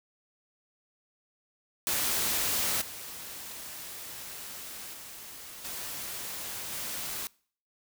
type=noise with level steps; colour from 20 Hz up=white; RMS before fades=-29 / -42 / -45 / -38 / -36 dBFS; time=1.87-7.27 s; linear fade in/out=0 ms; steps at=2.81 / 4.93 / 5.64 / 6.72 s; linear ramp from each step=10 ms; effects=noise-tail reverb RT60 0.5 s tail -24 dB re dry

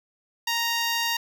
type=tone; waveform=10% pulse; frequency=932.3 Hz; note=A#5; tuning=in tune; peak=-15 dBFS; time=0.47-1.17 s; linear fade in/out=5 ms; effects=none

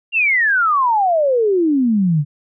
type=exponential sweep; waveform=sine; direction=down; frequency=2823 to 139.5 Hz; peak=-12 dBFS; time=0.12-2.25 s; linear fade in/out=50 ms; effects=none

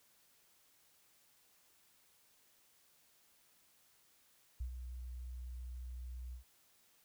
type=tone with ADSR envelope; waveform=sine; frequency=61.74 Hz; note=B1; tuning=in tune; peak=-36 dBFS; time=4.6-6.44 s; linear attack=8 ms; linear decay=90 ms; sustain=-7 dB; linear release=110 ms; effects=white hiss -70 dBFS RMS until 7.04 s

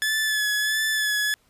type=tone with vibrato; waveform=sawtooth; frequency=1722 Hz; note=A6; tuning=38 cents flat; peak=-18 dBFS; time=0.02-1.34 s; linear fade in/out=0 ms; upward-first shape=sine; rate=1.5 Hz; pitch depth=30 cents each way; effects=pink hiss -63 dBFS RMS until 1.49 s + resampled to 32000 Hz

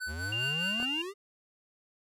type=tone with tremolo; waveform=square; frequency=1505 Hz; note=F#6; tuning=29 cents sharp; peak=-34 dBFS; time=0-0.86 s; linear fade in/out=20 ms; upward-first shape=sine; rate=4.9 Hz; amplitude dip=75%
type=exponential sweep; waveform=square; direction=up; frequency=69.4 to 415.3 Hz; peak=-37 dBFS; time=0.06-1.14 s; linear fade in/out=50 ms
type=tone; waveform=sine; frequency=2794 Hz; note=F7; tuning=in tune; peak=-30 dBFS; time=0.32-1.02 s; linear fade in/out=5 ms
type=clicks; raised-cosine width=1 ms; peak=-28 dBFS; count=2; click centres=0.801 / 0.827 s
effects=low-pass 12000 Hz 12 dB/octave

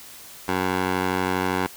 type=tone with band-pass filter; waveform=15% pulse; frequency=92.5 Hz; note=F#2; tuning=in tune; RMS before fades=-24 dBFS; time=0.48-1.67 s; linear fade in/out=5 ms; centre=1100 Hz; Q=0.61; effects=white hiss -43 dBFS RMS until 1.76 s

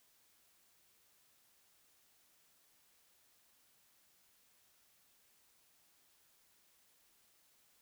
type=silence; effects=white hiss -71 dBFS RMS until 7.81 s

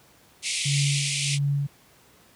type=band-pass noise; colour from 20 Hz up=pink; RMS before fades=-28 dBFS; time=0.42-1.39 s; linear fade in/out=50 ms; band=2100 to 10000 Hz; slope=96 dB/octave
type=tone with tremolo; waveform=sine; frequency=141.7 Hz; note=C#3; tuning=38 cents sharp; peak=-20 dBFS; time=0.65-1.67 s; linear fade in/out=10 ms; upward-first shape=sine; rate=1.5 Hz; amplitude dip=75%
effects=pink hiss -56 dBFS RMS until 2.35 s + high-pass 80 Hz 12 dB/octave

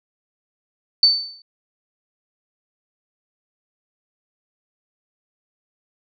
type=tone with exponential decay; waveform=sine; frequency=4531 Hz; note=C#8; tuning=37 cents sharp; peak=-7 dBFS; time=1.03-1.42 s; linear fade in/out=2 ms; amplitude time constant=84 ms; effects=none

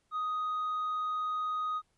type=tone with tanh clipping; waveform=sine; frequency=1248 Hz; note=D#6; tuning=5 cents sharp; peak=-31 dBFS; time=0.11-1.82 s; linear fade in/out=50 ms; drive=1 dB; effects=pink hiss -75 dBFS RMS until 1.97 s + resampled to 24000 Hz

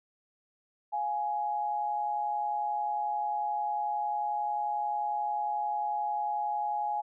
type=tone pair together; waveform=sine; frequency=703 / 834.2 Hz; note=F5 / G#5; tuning=+11 / +7 cents; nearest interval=minor third; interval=296 cents; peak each=-37 / -29 dBFS; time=0.92-7.02 s; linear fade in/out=20 ms; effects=none

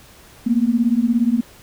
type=beating tone pair; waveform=sine; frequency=226.7 / 243.7 Hz; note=A#3 / B3; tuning=-48 / -23 cents; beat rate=17 Hz; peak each=-17 dBFS; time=0.46-1.41 s; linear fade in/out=10 ms; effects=pink hiss -46 dBFS RMS until 1.62 s

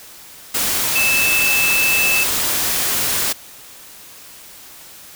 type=tone in noise; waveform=sine; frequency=2628 Hz; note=E7; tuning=6 cents flat; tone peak=-15 dBFS; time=0.95-2.24 s; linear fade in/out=10 ms; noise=white; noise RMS=-19 dBFS; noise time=0.54-3.33 s; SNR=+1 dB; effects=white hiss -40 dBFS RMS until 5.15 s

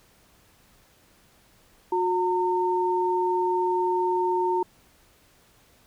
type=tone pair together; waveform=sine; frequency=362 / 912.2 Hz; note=F#4 / A#5; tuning=-38 / -38 cents; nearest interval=octave + major third; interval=1600 cents; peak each=-24 dBFS; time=1.92-4.63 s; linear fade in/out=5 ms; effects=pink hiss -59 dBFS RMS until 5.86 s

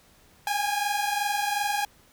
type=tone pair together; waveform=sawtooth; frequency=807.9 / 830.6 Hz; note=G#5 / G#5; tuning=-48 / 0 cents; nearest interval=unison; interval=48 cents; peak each=-24 dBFS; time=0.47-1.85 s; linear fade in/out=2 ms; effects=pink hiss -58 dBFS RMS until 2.12 s

